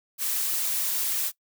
blue noise with flanger, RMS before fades -27 dBFS, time 0.18-1.32 s, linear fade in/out 50 ms, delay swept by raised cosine 1.6 to 6.3 ms, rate 3.1 Hz, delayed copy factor +0.55, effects noise-tail reverb RT60 0.1 s tail -20 dB re dry

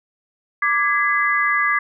sine chord, G# diminished, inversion second, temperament equal with one note detuned, 1174.7 / 1661.2 / 2024 Hz, D6 / G#6 / B6, 0 / 0 / +42 cents, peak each -20 / -20 / -20 dBFS, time 0.62-1.79 s, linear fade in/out 5 ms, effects none

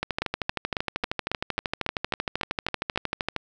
two click trains, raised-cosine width 0.3 ms, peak -10 / -10 dBFS, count 11 / 44, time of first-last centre 0.22-2.96 / 0.03-3.363 s, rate 3.65 / 12.9 Hz, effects none

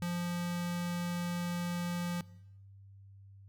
square tone with notch filter, 174.61 Hz, F3, in tune, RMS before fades -35 dBFS, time 0.02-2.21 s, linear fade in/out 2 ms, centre 390 Hz, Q 0.99, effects noise-tail reverb RT60 0.9 s tail -21 dB re dry + added 98 Hz sine -52 dBFS peak until 3.48 s

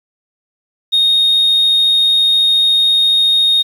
sine tone with amplitude modulation, 3713 Hz, A#7, 8 cents flat, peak -6 dBFS, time 0.92-3.63 s, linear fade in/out 20 ms, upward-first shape sine, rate 94.2 Hz, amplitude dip 25%, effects tanh soft clip ceiling -6 dBFS + 7-bit

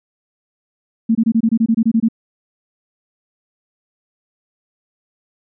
sine tone bursts, 226.1 Hz, A3, 47 cents sharp, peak -10 dBFS, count 12, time 1.09-2.086 s, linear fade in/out 10 ms, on 61 ms, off 24 ms, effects none

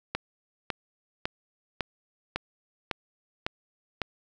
click train, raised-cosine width 0.3 ms, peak -12 dBFS, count 8, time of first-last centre 0.15-4.017 s, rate 1.81 Hz, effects none

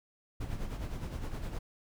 brown noise with tremolo, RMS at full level -35 dBFS, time 0.4-1.59 s, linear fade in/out 10 ms, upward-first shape sine, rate 9.7 Hz, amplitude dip 55%, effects none

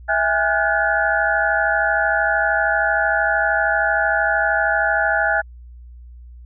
sine tone cluster, 655 / 817 / 1435 / 1508 / 1715 Hz, E5 / G#5 / F6 / F#6 / A6, -11 / -29 / +47 / +32 / -45 cents, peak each -22 dBFS, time 0.08-5.42 s, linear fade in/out 20 ms, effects added 60 Hz sine -37 dBFS peak until 6.45 s

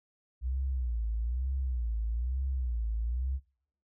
sine tone with vibrato, 60.4 Hz, B1, 38 cents flat, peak -29 dBFS, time 0.41-3.4 s, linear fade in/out 50 ms, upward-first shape sine, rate 1.1 Hz, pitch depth 170 cents each way, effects noise-tail reverb RT60 0.6 s tail -21 dB re dry

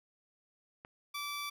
click, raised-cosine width 0.5 ms, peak -33 dBFS, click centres 0.849 s
15% pulse tone, 1160 Hz, D6, 22 cents flat, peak -31 dBFS, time 1.14-1.5 s, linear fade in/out 10 ms
effects none

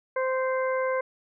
harmonic tone, 520 Hz, C5, 11 cents flat, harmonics 1 / 2 / 3 / 4, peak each -25 / -31 / -35 / -37 dBFS, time 0.16-1.01 s, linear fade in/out 5 ms, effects none

